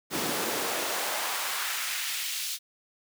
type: noise with high-pass filter sweep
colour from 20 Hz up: pink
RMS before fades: -31 dBFS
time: 0.1-2.59 s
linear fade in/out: 50 ms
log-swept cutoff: 210 to 4000 Hz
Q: 1.1
effects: none